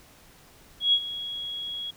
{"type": "tone with ADSR envelope", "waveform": "sine", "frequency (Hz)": 3322, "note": "G#7", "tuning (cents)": 0, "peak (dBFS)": -16, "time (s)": [0.8, 1.91], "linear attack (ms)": 130, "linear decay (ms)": 63, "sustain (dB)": -15, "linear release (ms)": 10, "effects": ["pink hiss -54 dBFS RMS until 1.96 s"]}